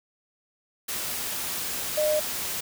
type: tone in noise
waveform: sine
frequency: 609 Hz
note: D#5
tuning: 37 cents flat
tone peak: -21 dBFS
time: 1.97-2.2 s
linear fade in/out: 10 ms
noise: white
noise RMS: -31 dBFS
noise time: 0.88-2.61 s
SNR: +7 dB
effects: none